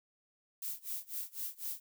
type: noise with tremolo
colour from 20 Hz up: violet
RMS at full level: -38 dBFS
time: 0.62-1.8 s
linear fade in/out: 2 ms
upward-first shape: sine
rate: 4 Hz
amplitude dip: 95%
effects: none